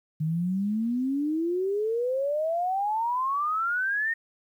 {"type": "exponential sweep", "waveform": "sine", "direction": "up", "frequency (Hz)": [152, 1862], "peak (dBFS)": -24, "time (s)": [0.2, 4.14], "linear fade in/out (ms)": 10, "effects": ["10-bit"]}